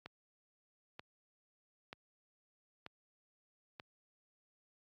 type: click train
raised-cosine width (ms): 0.3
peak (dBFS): -30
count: 5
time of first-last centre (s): 0.06-3.798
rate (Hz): 1.07
effects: high-pass 80 Hz 12 dB/octave + AAC 64 kbps